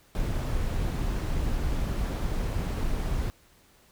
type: noise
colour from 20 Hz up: brown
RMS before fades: -28 dBFS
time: 0.15-3.3 s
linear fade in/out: 0 ms
effects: pink hiss -60 dBFS RMS until 3.91 s